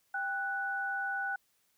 sine tone pair together, 790 / 1481.9 Hz, G5 / F#6, +13 / +2 cents, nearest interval major seventh, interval 1089 cents, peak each -37 / -33 dBFS, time 0.14-1.36 s, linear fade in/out 5 ms, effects white hiss -73 dBFS RMS until 1.77 s

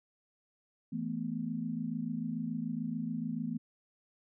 sine chord, E suspended fourth, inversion none, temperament equal, 164.81 / 220 / 246.9 Hz, E3 / A3 / B3, 0 / 0 / 0 cents, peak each -39 / -37 / -37 dBFS, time 0.92-3.58 s, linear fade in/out 10 ms, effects none

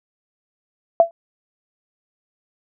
sine tone with exponential decay, 673 Hz, E5, 36 cents sharp, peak -4 dBFS, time 1-1.11 s, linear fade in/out 1 ms, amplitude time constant 23 ms, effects none

